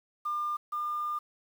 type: tone pair in turn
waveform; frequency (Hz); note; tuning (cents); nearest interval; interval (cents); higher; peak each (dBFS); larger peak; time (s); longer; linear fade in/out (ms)
sine; 1200 / 1204.2; D6 / D6; +37 / +43; unison; 6; second; -28 / -29; first; 0.25-0.57 / 0.72-1.19; second; 10
effects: tanh soft clip ceiling -25 dBFS + 9-bit